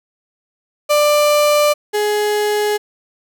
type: tone pair in turn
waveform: 35% pulse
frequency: 592 / 418.6 Hz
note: D5 / G#4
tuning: +14 / +14 cents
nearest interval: tritone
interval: 600 cents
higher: first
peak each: -9 / -13 dBFS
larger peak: first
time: 0.89-1.74 / 1.93-2.78 s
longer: neither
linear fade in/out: 20 ms
effects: none